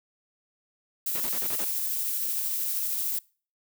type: noise with tremolo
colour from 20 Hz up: violet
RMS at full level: -28 dBFS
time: 1.06-3.19 s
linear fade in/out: 5 ms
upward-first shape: triangle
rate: 13 Hz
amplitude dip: 25%
type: noise bursts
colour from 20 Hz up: pink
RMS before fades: -37 dBFS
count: 6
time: 1.15-1.643 s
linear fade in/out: 0 ms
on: 53 ms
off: 35 ms
effects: noise-tail reverb RT60 0.4 s tail -24 dB re dry + high-pass 200 Hz 12 dB/octave